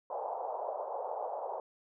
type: band-pass noise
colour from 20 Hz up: white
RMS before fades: -38 dBFS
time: 0.1-1.6 s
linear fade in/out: 2 ms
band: 480 to 910 Hz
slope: 48 dB/octave
effects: none